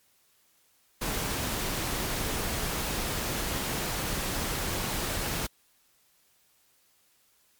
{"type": "noise", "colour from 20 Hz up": "pink", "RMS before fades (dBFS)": -31, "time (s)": [1.01, 5.47], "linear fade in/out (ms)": 10, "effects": ["white hiss -66 dBFS RMS until 7.59 s", "MP3 96 kbps"]}